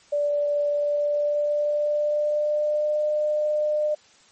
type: tone with pitch glide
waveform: sine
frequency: 583 to 602.5 Hz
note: D5 to D5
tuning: -13 to +44 cents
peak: -20 dBFS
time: 0.12-3.95 s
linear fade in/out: 10 ms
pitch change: +57 cents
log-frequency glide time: 0.68-3.04 s
effects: white hiss -55 dBFS RMS until 4.31 s + MP3 32 kbps